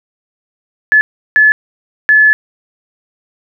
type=tone bursts at uneven times; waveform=sine; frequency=1722 Hz; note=A6; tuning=38 cents flat; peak=-4 dBFS; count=3; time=0.92-1.01 / 1.36-1.52 / 2.09-2.33 s; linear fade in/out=0 ms; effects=none